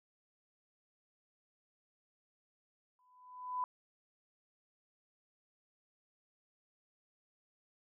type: tone with exponential growth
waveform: sine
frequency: 1000 Hz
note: B5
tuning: 21 cents sharp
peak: -31 dBFS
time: 2.99-3.64 s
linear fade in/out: 1 ms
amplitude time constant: 140 ms
effects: none